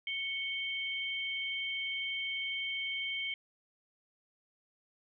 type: tone pair together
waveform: sine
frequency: 2217 / 3135 Hz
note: C#7 / G7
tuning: 0 / -1 cents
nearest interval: tritone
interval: 599 cents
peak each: -36 / -37 dBFS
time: 0.07-3.34 s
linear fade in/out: 2 ms
effects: none